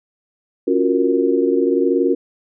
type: chord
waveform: sine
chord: Gb major seventh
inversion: second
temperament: equal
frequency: 277.2 / 349.2 / 370 / 466.2 Hz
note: Db4 / F4 / Gb4 / Bb4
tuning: 0 / 0 / 0 / 0 cents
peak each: -19 dBFS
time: 0.67-2.15 s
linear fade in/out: 10 ms
effects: none